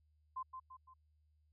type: tone with echo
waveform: sine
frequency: 1038 Hz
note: C6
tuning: 14 cents flat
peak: -39 dBFS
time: 0.36-0.43 s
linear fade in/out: 10 ms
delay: 170 ms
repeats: 3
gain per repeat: -6 dB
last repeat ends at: 0.94 s
effects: added 76 Hz sine -70 dBFS peak until 1.52 s